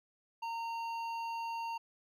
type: tone with hard clipping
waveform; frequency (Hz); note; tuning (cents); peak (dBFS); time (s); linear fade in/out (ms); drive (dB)
triangle; 920; A#5; -23; -38; 0.42-1.78; 10; 13
effects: none